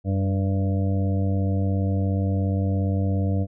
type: harmonic tone with a mistuned harmonic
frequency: 97.2 Hz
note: G2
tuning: 14 cents flat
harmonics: 1 / 2 / 3 / 5 / 6 / 7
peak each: -21 / -27 / -31 / -35 / -37 / -38 dBFS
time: 0.04-3.47 s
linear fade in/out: 50 ms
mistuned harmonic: 1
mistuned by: -43 cents
effects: none